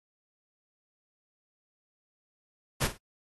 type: noise with echo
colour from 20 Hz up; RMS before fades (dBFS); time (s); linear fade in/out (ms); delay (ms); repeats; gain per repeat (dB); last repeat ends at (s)
pink; -28; 2.8-2.88; 20; 48; 2; -12; 2.976
effects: AAC 32 kbps